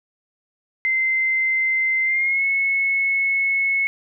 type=tone with pitch glide; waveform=sine; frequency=2075 to 2193 Hz; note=C7 to C#7; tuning=-15 to -19 cents; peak=-17 dBFS; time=0.85-3.87 s; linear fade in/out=0 ms; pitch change=+96 cents; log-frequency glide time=2.04-2.44 s; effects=none